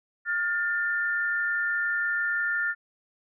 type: tone pair together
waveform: sine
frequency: 1418.3 / 1787 Hz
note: F6 / A6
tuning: +26 / +26 cents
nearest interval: major third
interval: 400 cents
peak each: -27 dBFS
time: 0.25-2.75 s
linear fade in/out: 50 ms
effects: none